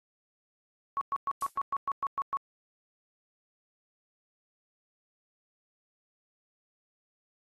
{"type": "tone bursts", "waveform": "sine", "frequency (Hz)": 1108.7, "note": "C#6", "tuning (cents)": 0, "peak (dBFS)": -27, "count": 10, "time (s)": [0.97, 2.37], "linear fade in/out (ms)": 0, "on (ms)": 41, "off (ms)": 110}
{"type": "noise with exponential decay", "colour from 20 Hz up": "violet", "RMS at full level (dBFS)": -35, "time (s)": [1.41, 1.6], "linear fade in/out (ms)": 2, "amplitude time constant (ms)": 40}
{"effects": ["AAC 32 kbps"]}